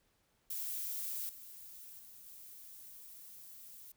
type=noise with level steps; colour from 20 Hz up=violet; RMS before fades=-40 / -52 / -55 / -53 dBFS; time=0.5-3.92 s; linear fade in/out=5 ms; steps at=1.29 / 1.99 / 2.26 s; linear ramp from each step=2 ms; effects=pink hiss -75 dBFS RMS until 3.96 s